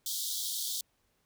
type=high-pass noise; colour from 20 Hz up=pink; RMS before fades=-35 dBFS; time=0.06-0.81 s; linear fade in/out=2 ms; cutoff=3300 Hz; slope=96 dB/octave; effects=pink hiss -74 dBFS RMS until 1.25 s